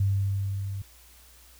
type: tone with level ramp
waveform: sine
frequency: 98.5 Hz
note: G2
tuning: 9 cents sharp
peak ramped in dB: -20 to -31 dBFS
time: 0-0.82 s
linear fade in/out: 5 ms
effects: added 60 Hz sine -55 dBFS peak until 1.59 s + white hiss -55 dBFS RMS until 1.59 s